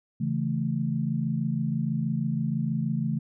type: chord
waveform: sine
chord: A major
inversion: first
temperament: equal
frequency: 138.59 / 164.81 / 220 Hz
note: C#3 / E3 / A3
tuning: 0 / 0 / 0 cents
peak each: -29 dBFS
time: 0.2-3.19 s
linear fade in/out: 10 ms
effects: none